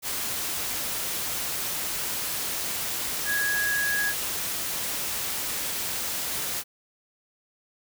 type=tone in noise; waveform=sine; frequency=1661.2 Hz; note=G#6; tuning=in tune; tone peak=-24 dBFS; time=3.25-4.14 s; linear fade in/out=50 ms; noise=white; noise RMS=-30 dBFS; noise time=0.02-6.64 s; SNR=+3 dB; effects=none